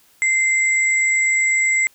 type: tone pair together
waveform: sine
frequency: 2080 / 7772 Hz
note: C7 / B8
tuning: -11 / -29 cents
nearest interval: octave + major seventh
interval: 2282 cents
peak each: -15 / -23 dBFS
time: 0.22-1.87 s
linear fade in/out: 0 ms
effects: white hiss -55 dBFS RMS until 1.94 s